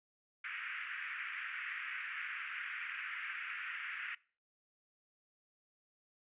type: band-pass noise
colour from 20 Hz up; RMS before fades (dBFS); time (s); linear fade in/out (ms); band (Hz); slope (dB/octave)
pink; -43; 0.44-4.15; 5; 1400 to 2600; 48
effects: noise-tail reverb RT60 0.4 s tail -22 dB re dry + resampled to 8000 Hz